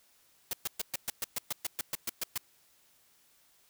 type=noise bursts; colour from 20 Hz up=white; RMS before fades=-33 dBFS; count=14; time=0.51-2.378 s; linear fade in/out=2 ms; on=22 ms; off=120 ms; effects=white hiss -66 dBFS RMS until 3.69 s